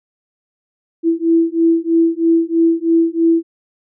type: beating tone pair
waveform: sine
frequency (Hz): 329.6 / 332.7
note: E4 / E4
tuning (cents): 0 / +16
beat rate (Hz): 3.1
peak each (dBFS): -14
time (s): 1.03-3.43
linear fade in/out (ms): 50
effects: none